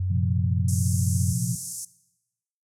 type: tone with pitch glide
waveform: sine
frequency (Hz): 92.5 to 93.2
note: F#2 to F#2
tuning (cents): 0 to +13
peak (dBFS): -23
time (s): 0-1.33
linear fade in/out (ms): 5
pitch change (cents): +13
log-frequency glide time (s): 0.63-0.88
type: chord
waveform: sine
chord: Bb suspended second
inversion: none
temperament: equal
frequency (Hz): 116.54 / 130.81 / 174.61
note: Bb2 / C3 / F3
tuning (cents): 0 / 0 / 0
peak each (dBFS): -28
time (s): 0.1-1.56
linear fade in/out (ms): 10
type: band-pass noise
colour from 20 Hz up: white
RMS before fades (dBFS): -35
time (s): 0.68-1.85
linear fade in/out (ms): 5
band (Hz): 5700 to 11000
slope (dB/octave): 48
effects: noise-tail reverb RT60 0.9 s tail -19 dB re dry